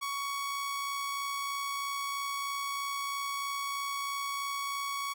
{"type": "tone with amplitude modulation", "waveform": "sawtooth", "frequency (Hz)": 1119, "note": "C#6", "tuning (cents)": 16, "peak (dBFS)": -28, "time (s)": [0.01, 5.14], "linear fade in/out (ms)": 20, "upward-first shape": "sine", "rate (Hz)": 63.1, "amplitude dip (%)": 25, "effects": []}